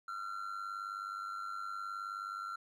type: tone with amplitude modulation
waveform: triangle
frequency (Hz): 1365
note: F6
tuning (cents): -40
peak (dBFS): -34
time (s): 0.08-2.56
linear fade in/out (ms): 5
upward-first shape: sine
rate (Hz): 99.2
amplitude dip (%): 70
effects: none